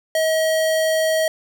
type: tone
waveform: square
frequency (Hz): 637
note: D#5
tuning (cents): +41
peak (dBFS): -17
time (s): 0.15-1.28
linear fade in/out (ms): 2
effects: 9-bit